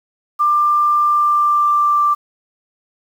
sine tone with pitch glide, 1189 to 1177.4 Hz, D6 to D6, +21 to +4 cents, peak -11 dBFS, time 0.39-2.15 s, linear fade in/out 20 ms, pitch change -17 cents, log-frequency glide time 1.04-2.02 s, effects 7-bit

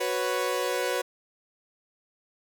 sawtooth chord, F# suspended fourth, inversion none, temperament equal, 370 / 493.9 / 554.4 Hz, F#4 / B4 / C#5, 0 / 0 / 0 cents, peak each -28 / -25 / -27 dBFS, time 0-1.02 s, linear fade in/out 10 ms, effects none

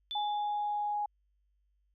sine tone with exponential decay, 3500 Hz, A7, 10 cents flat, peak -34 dBFS, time 0.11-0.94 s, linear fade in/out 0 ms, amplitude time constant 180 ms
sine tone, 830.6 Hz, G#5, in tune, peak -30 dBFS, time 0.15-1.06 s, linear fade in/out 5 ms
effects added 50 Hz sine -70 dBFS peak until 1.94 s

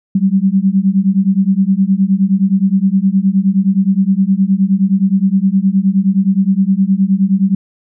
sine beating tone pair, 188.4 / 198 Hz, F#3 / G3, +32 / +18 cents, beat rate 9.6 Hz, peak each -12 dBFS, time 0.15-7.55 s, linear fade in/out 5 ms, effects none

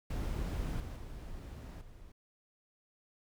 brown noise with level steps, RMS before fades -36 / -42 / -45 / -53 dBFS, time 0.1-2.12 s, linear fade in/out 5 ms, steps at 0.8 / 0.96 / 1.81 s, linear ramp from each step 2 ms, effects none

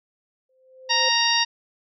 sine tone with exponential growth, 519 Hz, C5, 14 cents flat, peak -25 dBFS, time 0.49-1.09 s, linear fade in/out 5 ms, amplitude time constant 130 ms
harmonic tone, 932.3 Hz, A#5, in tune, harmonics 1 / 2 / 3 / 4 / 5 / 6, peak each -25 / -25 / -25 / -25 / -25 / -25 dBFS, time 0.89-1.45 s, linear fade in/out 20 ms
effects none

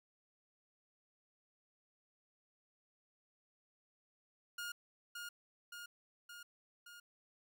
sawtooth tone with echo, 1423 Hz, F6, 32 cents sharp, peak -38 dBFS, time 4.58-4.72 s, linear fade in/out 5 ms, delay 570 ms, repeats 4, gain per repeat -3 dB, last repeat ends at 7 s, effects none

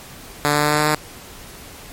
5% pulse tone with pitch steps, 146.83 / 147.85 / 148.88 / 149.92 / 150.96 / 152.01 Hz, D3 / D3 / D3 / D3 / D3 / D#3, 0 / +12 / +24 / +36 / +48 / -40 cents, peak -4 dBFS, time 0.45-0.948 s, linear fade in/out 0 ms, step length 83 ms, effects pink hiss -39 dBFS RMS until 1.92 s + MP3 64 kbps

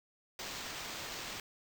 blue noise with sample-and-hold, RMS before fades -43 dBFS, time 0.39-1.4 s, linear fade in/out 2 ms, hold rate 11025 Hz, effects none

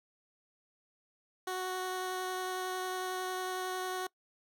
15% pulse tone with vibrato, 370 Hz, F#4, in tune, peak -28 dBFS, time 1.47-4.07 s, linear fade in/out 5 ms, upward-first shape triangle, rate 11 Hz, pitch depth 9 cents each way, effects noise-tail reverb RT60 0.1 s tail -23 dB re dry

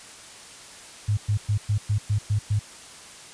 sine tone bursts, 104.1 Hz, G#2, 5 cents sharp, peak -19 dBFS, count 8, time 1.08-2.594 s, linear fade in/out 10 ms, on 93 ms, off 110 ms, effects white hiss -44 dBFS RMS until 3.33 s + resampled to 22050 Hz

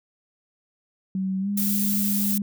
sine tone with pitch glide, 190.1 to 202.6 Hz, F#3 to G#3, +47 to -43 cents, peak -23 dBFS, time 1.15-2.42 s, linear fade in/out 2 ms, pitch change +110 cents, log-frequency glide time 1.4-1.49 s
violet noise, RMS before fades -26 dBFS, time 1.57-2.38 s, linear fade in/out 5 ms
effects none

